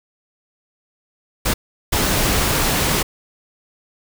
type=noise bursts at uneven times; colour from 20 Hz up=pink; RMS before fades=-18 dBFS; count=2; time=1.45-1.54 / 1.92-3.03 s; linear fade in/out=10 ms; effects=none